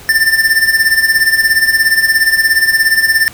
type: tone with tremolo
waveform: square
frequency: 1786 Hz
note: A6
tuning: 25 cents sharp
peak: -6 dBFS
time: 0.09-3.28 s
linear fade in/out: 0 ms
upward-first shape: sine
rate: 17 Hz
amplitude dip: 70%
effects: pink hiss -35 dBFS RMS until 3.33 s